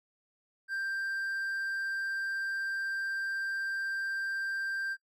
triangle tone, 1579 Hz, G6, 12 cents sharp, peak -30 dBFS, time 0.68-4.97 s, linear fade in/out 50 ms, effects noise-tail reverb RT60 0.1 s tail -20 dB re dry

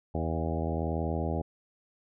harmonic tone with a mistuned harmonic, 81 Hz, E2, 30 cents flat, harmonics 1 / 2 / 3 / 4 / 5 / 6 / 7 / 8 / 9 / 10, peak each -32 / -35 / -37 / -38 / -39 / -40 / -40 / -41 / -42 / -42 dBFS, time 0.14-1.42 s, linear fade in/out 10 ms, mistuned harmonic 8, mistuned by +16 cents, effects none

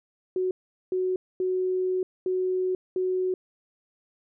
sine tone bursts at uneven times, 370 Hz, F#4, in tune, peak -23 dBFS, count 5, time 0.36-0.51 / 0.92-1.16 / 1.4-2.03 / 2.26-2.75 / 2.96-3.34 s, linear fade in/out 2 ms, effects none

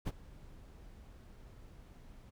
brown noise with ADSR envelope, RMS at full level -33 dBFS, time 0.05-2.31 s, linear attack 26 ms, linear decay 35 ms, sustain -21 dB, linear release 20 ms, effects none

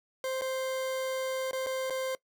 40% pulse tone with dropouts, 523.3 Hz, C5, in tune, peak -30 dBFS, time 0.24-2.15 s, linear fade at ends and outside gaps 1 ms, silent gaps 0.412-0.419 / 1.511-1.531 / 1.663-1.668 / 1.899-1.905 s, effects noise-tail reverb RT60 0.1 s tail -21 dB re dry

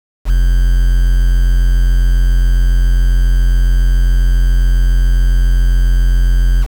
triangle tone with quantisation, 43.65 Hz, F1, in tune, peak -5 dBFS, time 0.25-6.67 s, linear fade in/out 50 ms, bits 5, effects none

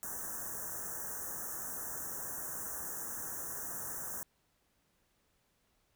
white band-stop noise, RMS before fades -41 dBFS, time 0.03-4.23 s, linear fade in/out 0 ms, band 1800 to 5800 Hz, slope 96 dB/octave, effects pink hiss -75 dBFS RMS until 5.95 s

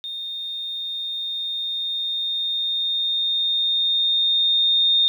sine tone with level ramp, 3661 Hz, A#7, 32 cents flat, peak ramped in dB -28 to -14 dBFS, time 0.04-5.08 s, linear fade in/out 0 ms, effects 9-bit

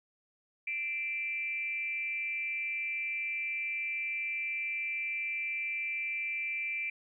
sine tone with frequency modulation, 2349 Hz, D7, in tune, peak -32 dBFS, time 0.67-6.9 s, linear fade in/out 5 ms, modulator 278 Hz, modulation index 0.5, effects 12-bit

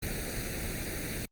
pink noise with comb filter, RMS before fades -35 dBFS, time 0.02-1.26 s, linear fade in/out 10 ms, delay 0.47 ms, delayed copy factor +0.8, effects Opus 32 kbps

